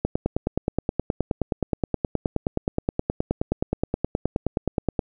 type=click train; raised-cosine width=2 ms; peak=-8 dBFS; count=48; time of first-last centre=0.05-4.992 s; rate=9.51 Hz; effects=none